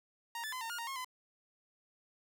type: tone with pitch steps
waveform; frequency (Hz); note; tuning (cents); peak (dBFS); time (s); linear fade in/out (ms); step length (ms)
sawtooth; 932 / 1746 / 1020 / 912 / 1424 / 929 / 1079 / 1015; A#5 / A6 / C6 / A#5 / F6 / A#5 / C#6 / B5; -1 / -14 / -44 / -38 / +33 / -6 / -47 / +47; -35; 0.35-1.046; 2; 87
effects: none